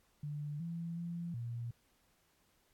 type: tone with pitch steps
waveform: sine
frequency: 147.4 / 168.1 / 170.9 / 118.2 Hz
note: D3 / E3 / F3 / A#2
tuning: +7 / +34 / -37 / +24 cents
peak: -38 dBFS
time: 0.23-1.71 s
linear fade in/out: 5 ms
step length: 370 ms
effects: pink hiss -73 dBFS RMS until 2.73 s + AAC 64 kbps